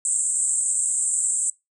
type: band-pass noise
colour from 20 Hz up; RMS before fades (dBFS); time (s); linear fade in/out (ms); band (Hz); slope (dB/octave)
pink; -23; 0.05-1.5; 2; 7600 to 8700; 96
effects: noise-tail reverb RT60 0.2 s tail -22 dB re dry